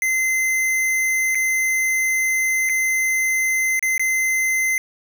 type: tone with dropouts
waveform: square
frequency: 2065 Hz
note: C7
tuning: 23 cents flat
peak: -18 dBFS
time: 0.02-4.78 s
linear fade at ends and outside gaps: 1 ms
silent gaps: 1.348-1.353 / 2.691-2.695 / 3.794-3.826 / 3.979-3.995 s
effects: none